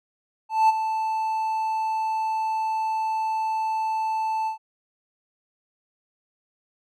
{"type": "tone with ADSR envelope", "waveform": "triangle", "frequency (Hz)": 880, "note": "A5", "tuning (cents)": 0, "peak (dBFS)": -11, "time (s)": [0.49, 4.58], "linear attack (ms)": 200, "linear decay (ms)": 23, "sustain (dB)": -10, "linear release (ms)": 110, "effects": []}